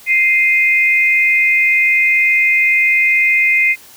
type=tone pair together; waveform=sine; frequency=2093 / 2491 Hz; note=C7 / D#7; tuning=0 / +1 cents; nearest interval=minor third; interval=301 cents; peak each=-11 / -14 dBFS; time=0.06-3.76 s; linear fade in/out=50 ms; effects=white hiss -41 dBFS RMS until 3.96 s